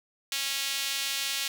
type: tone with high-pass filter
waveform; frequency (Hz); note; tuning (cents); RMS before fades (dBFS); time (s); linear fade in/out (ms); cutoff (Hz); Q
sawtooth; 274.7; C#4; -16; -31; 0.32-1.48; 2; 3100; 1.3
effects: none